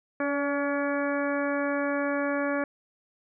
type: harmonic tone with a mistuned harmonic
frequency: 283.3 Hz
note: C#4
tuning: 38 cents sharp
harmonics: 1 / 2 / 3 / 4 / 5 / 6 / 7 / 8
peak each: -29 / -29 / -39 / -36 / -36 / -35 / -47 / -41 dBFS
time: 0.2-2.64 s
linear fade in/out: 2 ms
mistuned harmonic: 2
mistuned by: +17 cents
effects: none